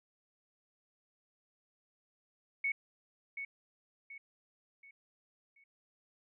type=tone with echo; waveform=sine; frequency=2217 Hz; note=C#7; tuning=in tune; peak=-30 dBFS; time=2.64-2.72 s; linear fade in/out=5 ms; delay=730 ms; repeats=4; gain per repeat=-8 dB; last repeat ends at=5.64 s; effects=none